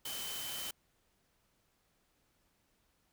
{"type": "tone in noise", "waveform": "sine", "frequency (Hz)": 3062, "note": "G7", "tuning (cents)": -41, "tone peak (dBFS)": -44, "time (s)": [0.05, 0.71], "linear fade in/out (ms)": 5, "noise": "white", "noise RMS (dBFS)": -42, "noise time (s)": [0.05, 0.71], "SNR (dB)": -5, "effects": ["pink hiss -75 dBFS RMS until 3.12 s"]}